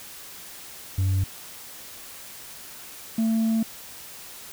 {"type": "tone pair in turn", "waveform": "sine", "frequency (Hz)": [95.1, 223.7], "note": ["F#2", "A3"], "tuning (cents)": [48, 29], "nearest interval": "octave + minor third", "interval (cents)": 1481, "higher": "second", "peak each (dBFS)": -17, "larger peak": "neither", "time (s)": [[0.98, 1.24], [3.18, 3.63]], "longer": "second", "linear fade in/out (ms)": 5, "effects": ["tanh soft clip ceiling -19 dBFS", "white hiss -42 dBFS RMS until 4.52 s"]}